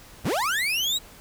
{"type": "linear sweep", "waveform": "35% pulse", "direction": "up", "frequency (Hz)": [32.7, 3943], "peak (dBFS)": -21, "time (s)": [0.24, 0.99], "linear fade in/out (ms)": 20, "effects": ["pink hiss -48 dBFS RMS until 1.2 s"]}